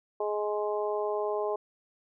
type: harmonic tone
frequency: 209.3 Hz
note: G#3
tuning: 14 cents sharp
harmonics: 2 / 3 / 4 / 5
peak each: -30 / -33 / -36 / -38 dBFS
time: 0.2-1.56 s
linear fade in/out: 5 ms
effects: none